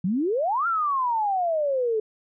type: exponential two-way sweep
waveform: sine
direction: up then down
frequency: 169.9 to 1404 to 424.1 Hz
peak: -21 dBFS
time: 0.04-2 s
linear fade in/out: 5 ms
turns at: 0.67 s
effects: none